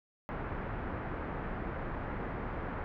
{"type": "low-pass noise", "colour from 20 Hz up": "pink", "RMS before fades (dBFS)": -38, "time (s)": [0.29, 2.84], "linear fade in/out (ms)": 0, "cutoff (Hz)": 1800, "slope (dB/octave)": 24, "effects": []}